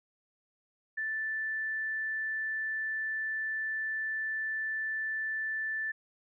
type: tone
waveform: sine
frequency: 1760 Hz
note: A6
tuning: in tune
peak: -31 dBFS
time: 0.97-5.92 s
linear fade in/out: 10 ms
effects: none